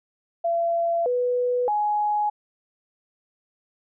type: tone with pitch steps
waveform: sine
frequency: 678 / 493.2 / 837 Hz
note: E5 / B4 / G#5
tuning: +49 / -2 / +13 cents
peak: -20 dBFS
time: 0.44-2.3 s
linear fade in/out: 10 ms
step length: 620 ms
effects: none